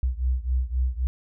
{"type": "beating tone pair", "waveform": "sine", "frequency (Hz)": [61.74, 65.54], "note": ["B1", "C2"], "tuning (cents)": [0, 4], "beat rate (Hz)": 3.8, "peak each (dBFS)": [-24, -26], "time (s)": [0.03, 1.07], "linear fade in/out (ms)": 0, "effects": []}